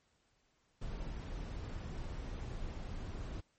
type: noise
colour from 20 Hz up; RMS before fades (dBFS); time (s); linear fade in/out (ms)
brown; -42; 0.81-3.41; 10
effects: pink hiss -75 dBFS RMS until 3.58 s + MP3 32 kbps